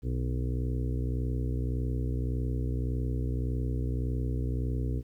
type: harmonic tone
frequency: 61.74 Hz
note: B1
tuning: in tune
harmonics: 1 / 2 / 4 / 5 / 6 / 7 / 8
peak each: -30 / -32 / -39 / -41 / -47 / -43 / -49 dBFS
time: 0.02-5.03 s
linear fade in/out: 50 ms
effects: 11-bit